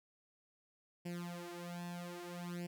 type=tone with flanger; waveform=sawtooth; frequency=174.5 Hz; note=F3; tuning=1 cent flat; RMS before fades=-45 dBFS; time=1.05-2.67 s; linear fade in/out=10 ms; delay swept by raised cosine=0.39 to 4.59 ms; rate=0.62 Hz; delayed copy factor=+1; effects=none